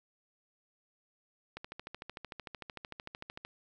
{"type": "click train", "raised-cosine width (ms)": 0.3, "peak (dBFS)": -26, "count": 26, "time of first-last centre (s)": [1.57, 3.45], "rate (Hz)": 13.3, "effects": []}